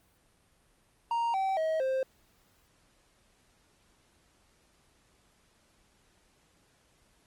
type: tone with pitch steps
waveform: triangle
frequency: 932.3 / 770.5 / 636.8 / 526.3 Hz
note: A#5 / G5 / D#5 / C5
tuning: 0 / -30 / +40 / +10 cents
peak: -25 dBFS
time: 1.11-2.03 s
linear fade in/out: 2 ms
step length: 230 ms
effects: pink hiss -67 dBFS RMS until 7.26 s + Opus 32 kbps